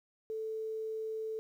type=tone; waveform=sine; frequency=440 Hz; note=A4; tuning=in tune; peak=-35 dBFS; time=0.3-1.39 s; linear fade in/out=0 ms; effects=11-bit